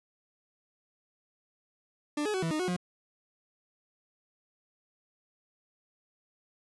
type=tone with pitch steps; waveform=40% pulse; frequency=296.1 / 422.5 / 375 / 164.2 / 308 / 365.6 / 179 Hz; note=D4 / G#4 / F#4 / E3 / D#4 / F#4 / F3; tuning=+14 / +30 / +23 / -6 / -17 / -21 / +43 cents; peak=-28 dBFS; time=2.17-2.765 s; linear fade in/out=5 ms; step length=85 ms; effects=resampled to 24000 Hz + 10-bit